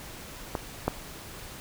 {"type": "clicks", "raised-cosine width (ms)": 1, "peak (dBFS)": [-14, -10], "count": 2, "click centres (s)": [0.552, 0.88], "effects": ["pink hiss -43 dBFS RMS until 1.6 s"]}